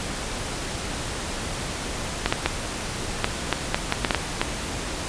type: clicks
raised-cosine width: 0.3 ms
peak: -3 dBFS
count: 11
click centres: 2.26 / 2.325 / 2.46 / 3.244 / 3.527 / 3.745 / 3.924 / 4.048 / 4.108 / 4.147 / 4.415 s
effects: pink hiss -30 dBFS RMS until 5.08 s + resampled to 22050 Hz